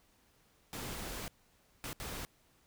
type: noise bursts at uneven times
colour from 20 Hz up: pink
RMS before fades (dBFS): -42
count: 3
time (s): 0.73-1.28 / 1.84-1.93 / 2-2.25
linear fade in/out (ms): 0
effects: pink hiss -69 dBFS RMS until 2.66 s